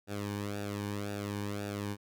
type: tone with flanger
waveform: sawtooth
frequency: 102.1 Hz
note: G#2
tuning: 29 cents flat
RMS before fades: -37 dBFS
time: 0.07-1.97 s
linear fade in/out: 50 ms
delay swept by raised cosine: 0.95 to 1.53 ms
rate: 1.9 Hz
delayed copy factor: -0.75
effects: none